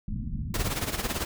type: low-pass noise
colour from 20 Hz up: pink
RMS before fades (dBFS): -32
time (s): 0.08-0.71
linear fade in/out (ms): 2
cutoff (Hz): 240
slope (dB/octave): 48
type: noise with tremolo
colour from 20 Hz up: pink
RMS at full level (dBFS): -28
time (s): 0.54-1.25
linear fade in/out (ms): 2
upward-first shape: sine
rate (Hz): 18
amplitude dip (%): 70
effects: none